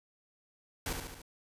pink noise with echo, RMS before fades -35 dBFS, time 0.86-0.93 s, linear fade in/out 2 ms, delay 72 ms, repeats 4, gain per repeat -4 dB, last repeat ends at 1.218 s, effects resampled to 32000 Hz

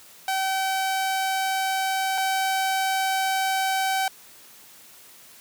sawtooth tone pair in turn, 767 / 767 Hz, G5 / G5, -38 / -38 cents, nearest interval unison, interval 0 cents, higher neither, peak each -19 / -18 dBFS, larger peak second, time 0.28-2.18 / 2.18-4.08 s, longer neither, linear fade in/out 2 ms, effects white hiss -49 dBFS RMS until 5.4 s + high-pass 100 Hz 12 dB/octave

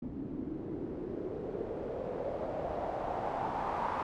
white noise with low-pass filter sweep, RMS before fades -37 dBFS, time 0.02-4.03 s, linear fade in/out 5 ms, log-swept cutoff 260 to 1000 Hz, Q 3.4, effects none

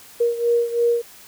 sine beating tone pair, 471.2 / 474.2 Hz, A#4 / A#4, +19 / +30 cents, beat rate 3 Hz, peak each -18 / -22 dBFS, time 0.2-1.02 s, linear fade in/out 10 ms, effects white hiss -45 dBFS RMS until 1.27 s

